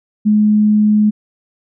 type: tone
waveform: sine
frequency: 211.4 Hz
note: G#3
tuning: 31 cents sharp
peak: -8 dBFS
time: 0.25-1.11 s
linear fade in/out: 20 ms
effects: none